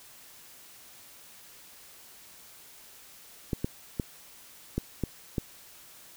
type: clicks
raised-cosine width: 3 ms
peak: -15 dBFS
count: 6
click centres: 3.532 / 3.645 / 3.998 / 4.78 / 5.037 / 5.382 s
effects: white hiss -52 dBFS RMS until 6.16 s